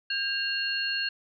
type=tone cluster; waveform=sine; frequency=1603 / 2781 / 4308 Hz; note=G6 / F7 / C8; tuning=+38 / -8 / +50 cents; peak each=-31 dBFS; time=0.1-1.09 s; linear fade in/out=5 ms; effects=none